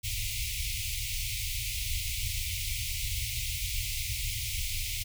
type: band-stop noise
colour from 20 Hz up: pink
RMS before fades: -33 dBFS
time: 0.03-5.04 s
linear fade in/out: 20 ms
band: 120 to 2100 Hz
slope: 96 dB/octave
effects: none